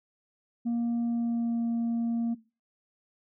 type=tone with pitch glide; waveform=sine; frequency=235.2 to 232.6 Hz; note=A#3 to A#3; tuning=+16 to -4 cents; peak=-23 dBFS; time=0.65-2.35 s; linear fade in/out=20 ms; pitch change=-20 cents; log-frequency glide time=1.02-1.66 s; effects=noise-tail reverb RT60 0.3 s tail -19 dB re dry + tanh soft clip ceiling -25 dBFS